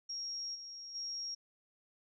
sine tone with level steps, 5588 Hz, F8, in tune, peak -38 / -45 / -38 dBFS, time 0.09-1.35 s, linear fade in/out 10 ms, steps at 0.54 / 0.94 s, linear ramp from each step 20 ms, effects none

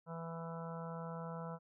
harmonic tone, 165.8 Hz, E3, 10 cents sharp, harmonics 1 / 3 / 4 / 5 / 6 / 7 / 8 / 9, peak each -44 / -49 / -51 / -55 / -51 / -62 / -52 / -64 dBFS, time 0.06-1.59 s, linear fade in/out 50 ms, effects none

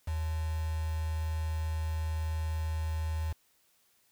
sine tone with quantisation, 79.5 Hz, D#2, 38 cents sharp, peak -30 dBFS, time 0.07-3.33 s, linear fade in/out 10 ms, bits 7, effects white hiss -69 dBFS RMS until 4.11 s

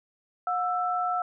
sine tone pair together, 721.9 / 1327 Hz, F#5 / E6, -43 / +11 cents, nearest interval major seventh, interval 1054 cents, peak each -27 / -28 dBFS, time 0.47-1.22 s, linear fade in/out 2 ms, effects none

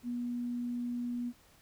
sine tone, 242 Hz, B3, 35 cents flat, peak -33 dBFS, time 0.03-1.33 s, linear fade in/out 50 ms, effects pink hiss -63 dBFS RMS until 1.61 s

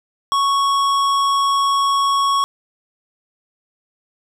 sine tone with hard clipping, 1108.7 Hz, C#6, in tune, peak -16 dBFS, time 0.32-2.44 s, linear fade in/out 0 ms, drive 13 dB, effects none

